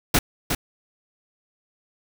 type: noise with echo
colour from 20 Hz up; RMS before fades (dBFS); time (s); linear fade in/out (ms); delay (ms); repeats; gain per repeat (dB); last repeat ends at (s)
pink; -17; 0.14-0.19; 5; 360; 1; -6; 0.55
effects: none